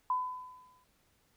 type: tone with exponential decay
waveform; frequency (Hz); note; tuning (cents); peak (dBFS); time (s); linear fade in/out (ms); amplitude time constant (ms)
sine; 1007; B5; +33; -26; 0.1-0.84; 2; 160
effects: pink hiss -71 dBFS RMS until 1.36 s